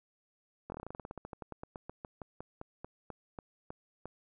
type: slowing click train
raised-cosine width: 1 ms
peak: -28 dBFS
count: 29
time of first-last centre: 0.7-4.056 s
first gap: 21 ms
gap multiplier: 1.11
effects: none